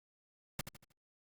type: noise with echo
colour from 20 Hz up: pink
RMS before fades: -37 dBFS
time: 0.59-0.61 s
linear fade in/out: 2 ms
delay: 78 ms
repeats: 4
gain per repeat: -8 dB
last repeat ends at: 0.922 s
effects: Opus 48 kbps